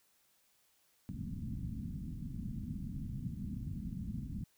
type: low-pass noise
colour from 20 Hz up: white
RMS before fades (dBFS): -41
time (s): 1.09-4.44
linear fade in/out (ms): 0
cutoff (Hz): 240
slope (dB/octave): 48
effects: white hiss -72 dBFS RMS until 4.57 s